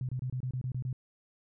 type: tone bursts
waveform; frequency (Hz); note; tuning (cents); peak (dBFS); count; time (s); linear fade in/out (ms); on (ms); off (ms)
sine; 127.5; C3; -44; -31; 9; 0.01-0.929; 2; 79; 26
effects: none